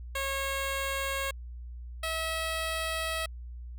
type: tone pair in turn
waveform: 10% pulse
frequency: 545 / 646.1 Hz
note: C#5 / E5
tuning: -29 / -35 cents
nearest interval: minor third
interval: 294 cents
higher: second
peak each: -22 dBFS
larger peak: neither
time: 0.15-1.31 / 2.03-3.26 s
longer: second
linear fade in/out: 5 ms
effects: added 60 Hz sine -39 dBFS peak until 3.78 s